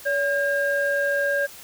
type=tone pair together; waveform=sine; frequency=568 / 1612.6 Hz; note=C#5 / G6; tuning=+42 / +49 cents; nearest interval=octave + tritone; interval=1807 cents; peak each=-22 dBFS; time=0.05-1.47 s; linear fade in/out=20 ms; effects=tanh soft clip ceiling -13 dBFS + white hiss -43 dBFS RMS until 1.63 s